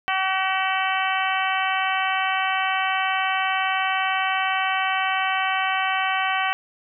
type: harmonic tone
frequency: 380.3 Hz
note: F#4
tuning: 48 cents sharp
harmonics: 2 / 3 / 4 / 5 / 6 / 7 / 8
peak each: -25 / -27 / -28 / -29 / -30 / -30 / -31 dBFS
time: 0.08-6.53 s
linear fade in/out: 0 ms
effects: none